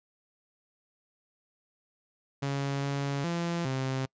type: tone with pitch steps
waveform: sawtooth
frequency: 139.2 / 140.2 / 170.6 / 132.4 Hz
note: C#3 / C#3 / F3 / C3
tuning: +8 / +20 / -40 / +21 cents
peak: -25 dBFS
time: 2.42-4.06 s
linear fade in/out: 10 ms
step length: 410 ms
effects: noise-tail reverb RT60 0.1 s tail -26 dB re dry + resampled to 16000 Hz